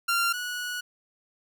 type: tone pair in turn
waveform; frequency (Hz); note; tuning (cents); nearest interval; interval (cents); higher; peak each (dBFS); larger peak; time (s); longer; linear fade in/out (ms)
sawtooth; 1384 / 1466.3; F6 / F#6; -16 / -16; minor second; 100; second; -19 / -27; first; 0.08-0.33 / 0.33-0.81; second; 10
effects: none